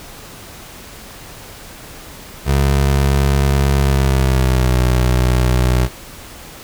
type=tone with pitch glide; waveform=25% pulse; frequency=69.1 to 62.28 Hz; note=C#2 to B1; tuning=-5 to +15 cents; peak=-8 dBFS; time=2.45-5.89 s; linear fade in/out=50 ms; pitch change=-180 cents; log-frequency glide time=3.78-4.79 s; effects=pink hiss -36 dBFS RMS until 6.63 s